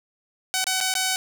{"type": "tone with dropouts", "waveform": "5% pulse", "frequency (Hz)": 753, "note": "F#5", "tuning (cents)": 30, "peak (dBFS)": -10, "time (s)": [0.54, 1.16], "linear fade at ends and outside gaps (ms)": 0, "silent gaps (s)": [[0.642, 0.668], [0.804, 0.81], [0.939, 0.952]], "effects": []}